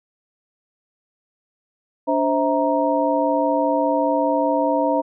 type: tone cluster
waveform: sine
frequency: 289.5 / 524 / 649 / 937 Hz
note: D4 / C5 / E5 / A#5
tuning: -25 / +2 / -27 / +9 cents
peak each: -22 dBFS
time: 2.07-5.02 s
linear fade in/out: 20 ms
effects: none